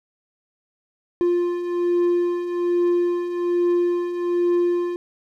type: beating tone pair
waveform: triangle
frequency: 349.2 / 350.4 Hz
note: F4 / F4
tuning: 0 / +6 cents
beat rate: 1.2 Hz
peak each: -24 / -17 dBFS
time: 1.21-4.96 s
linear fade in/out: 0 ms
effects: none